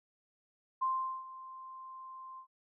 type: tone with ADSR envelope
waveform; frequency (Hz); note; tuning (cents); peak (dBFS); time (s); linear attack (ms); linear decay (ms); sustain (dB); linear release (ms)
sine; 1046.5; C6; 0; -28; 0.81-2.47; 16; 410; -17; 86
effects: none